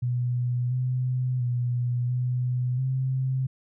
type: tone with pitch steps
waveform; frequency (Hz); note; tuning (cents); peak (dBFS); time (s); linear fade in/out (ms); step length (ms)
sine; 123 / 127 / 122.3 / 124.9 / 131.1; B2 / B2 / B2 / B2 / C3; -7 / +49 / -16 / +20 / +4; -23; 0.02-3.47; 10; 690
effects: none